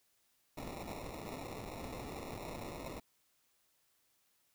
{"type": "noise with sample-and-hold", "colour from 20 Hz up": "violet", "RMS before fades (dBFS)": -45, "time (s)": [0.57, 3], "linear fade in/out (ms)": 5, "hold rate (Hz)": 1575, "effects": ["white hiss -75 dBFS RMS until 4.54 s"]}